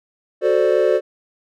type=chord; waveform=triangle; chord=D dominant seventh; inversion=first; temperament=equal; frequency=370 / 440 / 523.3 / 587.3 Hz; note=F#4 / A4 / C5 / D5; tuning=0 / 0 / 0 / 0 cents; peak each=-17 dBFS; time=0.41-1.01 s; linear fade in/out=50 ms; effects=none